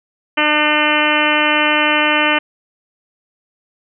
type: harmonic tone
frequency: 301 Hz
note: D4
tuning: 43 cents sharp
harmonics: 1 / 2 / 3 / 4 / 5 / 6 / 7 / 8 / 9 / 10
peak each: -21 / -21 / -21 / -21 / -21 / -21 / -21 / -21 / -21 / -21 dBFS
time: 0.37-2.39 s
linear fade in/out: 10 ms
effects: none